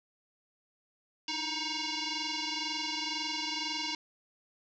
sine tone with frequency modulation, 953 Hz, A#5, 38 cents sharp, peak -32 dBFS, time 1.28-3.95 s, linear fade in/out 2 ms, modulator 628 Hz, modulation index 7.5, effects none

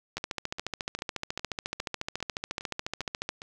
two click trains, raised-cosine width 0.2 ms, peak -14 / -23 dBFS, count 45 / 9, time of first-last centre 0.17-3.291 / 0.18-3.419 s, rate 14.1 / 2.47 Hz, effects none

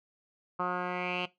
10% pulse tone with low-pass filter sweep, 179.7 Hz, F3, 50 cents sharp, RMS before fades -33 dBFS, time 0.59-1.26 s, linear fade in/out 10 ms, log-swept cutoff 1200 to 3000 Hz, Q 5.1, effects noise-tail reverb RT60 0.2 s tail -19 dB re dry

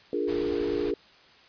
sine chord, Bb dominant seventh, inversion first, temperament equal, 293.7 / 349.2 / 415.3 / 466.2 Hz, D4 / F4 / Ab4 / Bb4, 0 / 0 / 0 / 0 cents, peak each -32 / -31 / -29 / -32 dBFS, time 0.13-0.94 s, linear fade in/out 2 ms
pink noise, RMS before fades -40 dBFS, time 0.27-0.92 s, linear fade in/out 20 ms
effects white hiss -55 dBFS RMS until 1.48 s + resampled to 11025 Hz

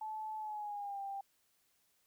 sine tone with pitch glide, 867 to 790.5 Hz, A5 to G5, -26 to +14 cents, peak -39 dBFS, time 0.01-1.21 s, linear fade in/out 5 ms, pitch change -160 cents, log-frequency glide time 0.38-1.01 s, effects white hiss -75 dBFS RMS until 2.06 s

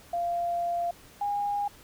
sine tone pair in turn, 692 / 815.6 Hz, F5 / G#5, -16 / -32 cents, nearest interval minor third, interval 284 cents, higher second, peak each -26 dBFS, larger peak neither, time 0.13-0.91 / 1.21-1.68 s, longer first, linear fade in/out 5 ms, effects pink hiss -53 dBFS RMS until 1.83 s

